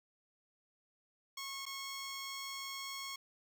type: tone with dropouts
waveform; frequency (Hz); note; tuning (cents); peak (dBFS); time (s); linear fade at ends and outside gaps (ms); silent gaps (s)
10% pulse; 1093; C#6; -25; -33; 1.37-3.16; 5; 1.655-1.663
effects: none